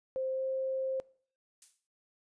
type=tone with pitch glide; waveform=sine; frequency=524 to 527.9 Hz; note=C5 to C5; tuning=+2 to +15 cents; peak=-31 dBFS; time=0.16-1 s; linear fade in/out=0 ms; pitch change=+13 cents; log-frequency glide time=0.3-0.44 s
type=noise with exponential decay; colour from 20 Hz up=violet; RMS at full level=-46 dBFS; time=1.62-1.87 s; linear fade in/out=1 ms; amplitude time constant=53 ms
effects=noise-tail reverb RT60 0.5 s tail -22 dB re dry + resampled to 22050 Hz